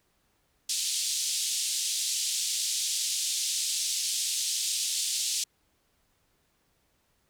white band-pass noise, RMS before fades -30 dBFS, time 0.69-5.44 s, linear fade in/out 5 ms, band 3300 to 8700 Hz, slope 24 dB/octave, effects pink hiss -71 dBFS RMS until 7.29 s

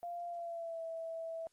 sine tone with pitch glide, 694 to 656.2 Hz, F5 to E5, -11 to -8 cents, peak -39 dBFS, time 0.03-1.47 s, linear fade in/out 0 ms, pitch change -97 cents, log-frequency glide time 0.28-0.82 s, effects white hiss -75 dBFS RMS until 1.52 s + Opus 24 kbps

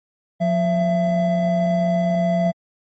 triangle tone pair together, 177.46 / 670 Hz, F3 / E5, +28 / +28 cents, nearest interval octave + major seventh, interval 2300 cents, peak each -17 dBFS, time 0.4-2.52 s, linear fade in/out 20 ms, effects MP3 32 kbps

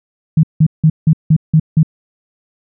sine tone bursts, 157.3 Hz, D#3, 19 cents sharp, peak -5 dBFS, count 7, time 0.37-1.831 s, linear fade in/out 5 ms, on 63 ms, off 170 ms, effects none

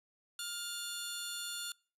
20% pulse tone cluster, 1407 / 3516 / 4393 Hz, F6 / A7 / C#8, +12 / -2 / -16 cents, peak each -38 / -36 / -40 dBFS, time 0.39-1.72 s, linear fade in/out 2 ms, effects noise-tail reverb RT60 0.4 s tail -26 dB re dry + resampled to 32000 Hz

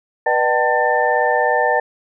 sine tone cluster, 488.5 / 605 / 767 / 890 / 1789 Hz, B4 / D#5 / G5 / A5 / A6, -19 / -49 / -38 / +20 / +28 cents, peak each -20 dBFS, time 0.26-1.8 s, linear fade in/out 5 ms, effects none

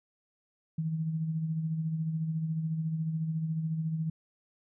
sine tone with tremolo, 160 Hz, D#3, 49 cents sharp, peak -27 dBFS, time 0.78-4.1 s, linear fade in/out 5 ms, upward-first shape sine, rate 14 Hz, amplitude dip 45%, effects none

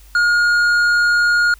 sine tone with tanh clipping, 1428 Hz, F6, 38 cents sharp, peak -13 dBFS, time 0.15-1.54 s, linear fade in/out 2 ms, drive 8 dB, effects added 50 Hz sine -41 dBFS peak until 1.59 s + white hiss -50 dBFS RMS until 1.59 s

